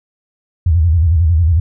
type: tone with vibrato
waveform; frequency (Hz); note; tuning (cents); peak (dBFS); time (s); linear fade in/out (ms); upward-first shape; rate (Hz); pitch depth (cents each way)
sine; 82.41; E2; 0; -8; 0.66-1.6; 5; square; 11; 120
effects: none